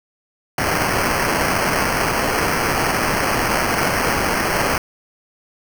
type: noise with sample-and-hold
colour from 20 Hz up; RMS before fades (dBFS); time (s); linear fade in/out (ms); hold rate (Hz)
white; -19; 0.58-4.78; 2; 3675
effects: none